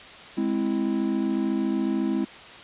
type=chord; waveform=triangle; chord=Ab augmented; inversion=none; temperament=equal; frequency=207.7 / 261.6 / 329.6 Hz; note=Ab3 / C4 / E4; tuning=0 / 0 / 0 cents; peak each=-25 dBFS; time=0.37-2.25 s; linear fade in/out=10 ms; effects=white hiss -43 dBFS RMS until 2.63 s + resampled to 8000 Hz